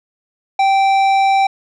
sine tone with tanh clipping, 780 Hz, G5, 9 cents flat, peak -12 dBFS, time 0.59-1.47 s, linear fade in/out 5 ms, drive 12 dB, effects none

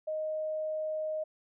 sine tone, 622.3 Hz, D#5, in tune, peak -31 dBFS, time 0.07-1.24 s, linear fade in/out 10 ms, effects none

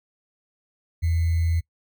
sine tone with sample-and-hold, 83.1 Hz, E2, 15 cents sharp, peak -19 dBFS, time 1.02-1.61 s, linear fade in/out 20 ms, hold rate 2100 Hz, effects noise-tail reverb RT60 0.1 s tail -22 dB re dry

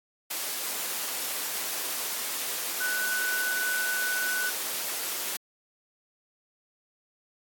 sine tone in noise, 1493 Hz, F#6, 15 cents sharp, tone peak -27 dBFS, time 2.8-4.5 s, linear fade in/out 10 ms, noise white, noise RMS -32 dBFS, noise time 0.3-5.37 s, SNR +2 dB, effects high-pass 300 Hz 12 dB/octave + AAC 64 kbps

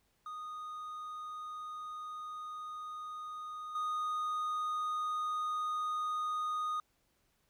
triangle tone with level steps, 1237 Hz, D#6, 10 cents flat, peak -39 / -31 dBFS, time 0.26-6.8 s, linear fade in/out 2 ms, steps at 3.75 s, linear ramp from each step 5 ms, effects pink hiss -75 dBFS RMS until 7.49 s

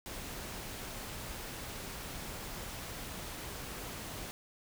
pink noise, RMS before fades -43 dBFS, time 0.06-4.31 s, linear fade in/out 0 ms, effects none

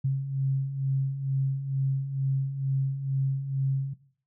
sine beating tone pair, 133.7 / 135.9 Hz, C3 / C#3, +38 / -34 cents, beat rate 2.2 Hz, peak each -32 / -25 dBFS, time 0.04-3.94 s, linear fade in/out 10 ms, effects noise-tail reverb RT60 0.5 s tail -17 dB re dry

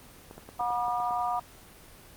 clicks, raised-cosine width 1 ms, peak -29 dBFS, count 8, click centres 0.311 / 0.38 / 0.49 / 0.608 / 0.705 / 0.882 / 1.002 / 1.109 s
harmonic tone, 241.5 Hz, B3, 39 cents flat, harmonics 3 / 4 / 5, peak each -29 / -31 / -33 dBFS, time 0.59-1.4 s, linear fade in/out 10 ms
effects pink hiss -51 dBFS RMS until 2.16 s + Opus 24 kbps

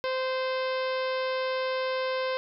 harmonic tone, 519 Hz, C5, 14 cents flat, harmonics 1 / 2 / 3 / 4 / 5 / 6 / 7 / 8 / 9 / 10, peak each -28 / -34 / -38 / -40 / -42 / -44 / -45 / -46 / -47 / -48 dBFS, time 0.04-2.37 s, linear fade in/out 0 ms, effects none

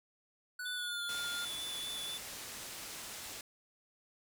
square tone with pitch glide, 1480 to 1409.9 Hz, F#6 to F6, 0 to +16 cents, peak -40 dBFS, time 0.59-1.45 s, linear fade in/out 5 ms, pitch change -84 cents, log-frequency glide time 0.75-1 s
square tone with vibrato, 3473 Hz, A7, 23 cents flat, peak -40 dBFS, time 0.65-2.18 s, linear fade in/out 10 ms, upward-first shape sine, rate 4.2 Hz, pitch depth 14 cents each way
white low-pass noise, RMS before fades -46 dBFS, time 1.09-3.41 s, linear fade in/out 2 ms, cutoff 10000 Hz, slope 12 dB/octave
effects none

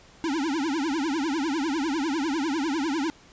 square tone with vibrato, 299.5 Hz, D4, 34 cents sharp, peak -25 dBFS, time 0.24-3.1 s, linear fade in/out 0 ms, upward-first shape triangle, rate 10 Hz, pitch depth 270 cents each way, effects pink hiss -53 dBFS RMS until 3.32 s + resampled to 16000 Hz

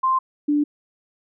sine tone pair in turn, 1046.5 / 293.7 Hz, C6 / D4, 0 / 0 cents, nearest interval octave + minor seventh, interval 2200 cents, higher first, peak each -16 dBFS, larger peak neither, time 0.03-0.19 / 0.48-0.64 s, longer neither, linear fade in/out 10 ms, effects none

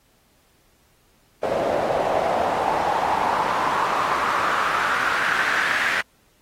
pink noise with band-pass filter sweep, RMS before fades -22 dBFS, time 1.43-6.01 s, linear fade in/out 5 ms, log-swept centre 570 to 1800 Hz, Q 3.6, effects pink hiss -61 dBFS RMS until 6.41 s + AAC 48 kbps

